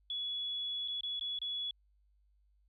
sine tone with dropouts, 3390 Hz, G#7, 35 cents sharp, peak -35 dBFS, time 0.1-1.71 s, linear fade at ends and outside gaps 2 ms, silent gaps 0.878-0.882 / 1.009-1.033 / 1.196-1.21 / 1.389-1.416 s, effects added 50 Hz sine -67 dBFS peak until 2.68 s

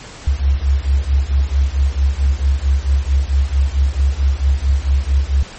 sine beating tone pair, 66.1 / 70.6 Hz, C2 / C#2, +18 / +32 cents, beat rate 4.5 Hz, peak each -15 dBFS, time 0.27-5.43 s, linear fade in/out 5 ms, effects pink hiss -35 dBFS RMS until 5.58 s + MP3 32 kbps

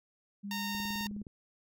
sine tone with pitch glide, 201.4 to 206.1 Hz, G3 to G#3, +47 to -13 cents, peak -37 dBFS, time 0.43-1.23 s, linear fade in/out 20 ms, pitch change +40 cents, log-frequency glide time 0.66-1 s
10% pulse tone, 921 Hz, A#5, 21 cents flat, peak -27 dBFS, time 0.51-1.07 s, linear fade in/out 2 ms
click train, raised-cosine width 3 ms, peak -35 dBFS, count 11, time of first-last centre 0.75-1.268 s, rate 19.3 Hz
effects none

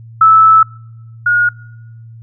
sine tone pair in turn, 1310 / 1437.9 Hz, E6 / F#6, -11 / -50 cents, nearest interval major second, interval 161 cents, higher second, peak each -3 / -8 dBFS, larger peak first, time 0.21-0.63 / 1.26-1.49 s, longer first, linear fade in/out 5 ms, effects noise-tail reverb RT60 1.0 s tail -26 dB re dry + added 114 Hz sine -32 dBFS peak until 2.22 s

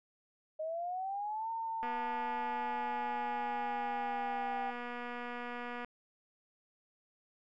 sine linear two-way sweep, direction up then down, 618 to 910 to 784 Hz, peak -35 dBFS, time 0.59-4.71 s, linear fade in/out 10 ms, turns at 1.5 s
click train, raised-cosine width 0.5 ms, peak -28 dBFS, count 973, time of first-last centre 1.83-5.847 s, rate 242 Hz
effects none

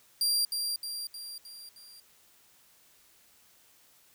sawtooth tone with echo, 4754 Hz, D8, 20 cents sharp, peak -22 dBFS, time 0.21-0.45 s, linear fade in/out 2 ms, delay 310 ms, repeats 5, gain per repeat -5 dB, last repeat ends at 2 s, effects white hiss -62 dBFS RMS until 4.14 s

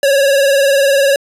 square tone with vibrato, 555 Hz, C#5, 2 cents sharp, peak -9 dBFS, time 0.03-1.16 s, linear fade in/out 2 ms, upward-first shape sine, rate 20 Hz, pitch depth 60 cents each way, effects resampled to 32000 Hz + 8-bit

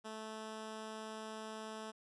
10% pulse tone, 218.5 Hz, A3, 12 cents flat, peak -36 dBFS, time 0.04-1.92 s, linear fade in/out 20 ms, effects resampled to 24000 Hz

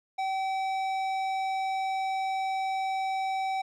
square tone with low-pass filter, 767 Hz, G5, 38 cents flat, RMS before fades -30 dBFS, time 0.18-3.62 s, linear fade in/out 10 ms, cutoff 4500 Hz, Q 0.5, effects none

